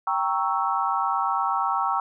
sine chord, G diminished seventh, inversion none, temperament equal, 784 / 932.3 / 1108.7 / 1318.5 Hz, G5 / Bb5 / Db6 / Fb6, 0 / 0 / 0 / 0 cents, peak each -27 dBFS, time 0.07-2 s, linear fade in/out 2 ms, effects none

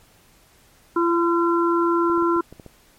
harmonic tone, 340.3 Hz, F4, 45 cents flat, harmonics 1 / 3 / 4, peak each -18 / -23 / -24 dBFS, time 0.96-2.41 s, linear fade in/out 5 ms
clicks, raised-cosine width 2 ms, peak -26 dBFS, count 7, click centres 2.099 / 2.177 / 2.224 / 2.364 / 2.526 / 2.598 / 2.663 s
effects pink hiss -55 dBFS RMS until 2.98 s + MP3 64 kbps

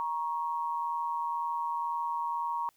sine tone pair together, 943 / 1105 Hz, A#5 / C#6, +20 / -6 cents, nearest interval minor third, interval 274 cents, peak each -31 / -35 dBFS, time 0-2.69 s, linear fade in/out 0 ms, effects white hiss -69 dBFS RMS until 2.76 s

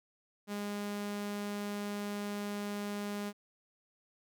sawtooth tone, 204.9 Hz, G#3, 23 cents flat, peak -32 dBFS, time 0.47-3.33 s, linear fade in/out 50 ms, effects none

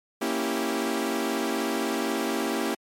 sawtooth chord, A# diminished seventh, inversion none, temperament equal, 233.1 / 277.2 / 329.6 / 392 Hz, A#3 / C#4 / E4 / G4, 0 / 0 / 0 / 0 cents, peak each -27 dBFS, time 0.21-2.75 s, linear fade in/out 10 ms, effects MP3 64 kbps

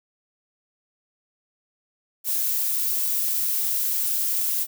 violet noise, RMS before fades -24 dBFS, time 2.24-4.67 s, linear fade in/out 50 ms, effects none

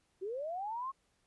sine linear sweep, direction up, 359.5 to 1100 Hz, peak -36 dBFS, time 0.21-0.92 s, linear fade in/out 20 ms, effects pink hiss -75 dBFS RMS until 1.26 s + resampled to 24000 Hz

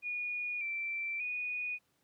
sine tone with pitch steps, 2448 / 2342 / 2469 Hz, D#7 / D7 / D#7, -29 / -5 / -14 cents, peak -34 dBFS, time 0.02-1.79 s, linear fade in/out 50 ms, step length 590 ms, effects pink hiss -75 dBFS RMS until 2.03 s + high-pass 100 Hz 12 dB/octave

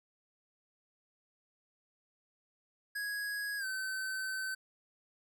square tone with pitch glide, 1661.2 to 1532.2 Hz, G#6 to G6, 0 to -40 cents, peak -36 dBFS, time 2.95-4.55 s, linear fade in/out 10 ms, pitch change -140 cents, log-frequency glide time 3.58-3.65 s, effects none

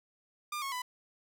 sawtooth tone with pitch steps, 1200 / 1094.1 / 997.5 Hz, D6 / C#6 / B5, +37 / -23 / +17 cents, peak -31 dBFS, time 0.52-0.82 s, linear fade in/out 5 ms, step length 100 ms, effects none

